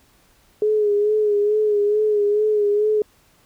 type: tone with vibrato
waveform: sine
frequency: 419.2 Hz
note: G#4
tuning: 16 cents sharp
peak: -15 dBFS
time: 0.62-3.02 s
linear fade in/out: 2 ms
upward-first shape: sine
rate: 2.3 Hz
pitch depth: 43 cents each way
effects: pink hiss -57 dBFS RMS until 3.45 s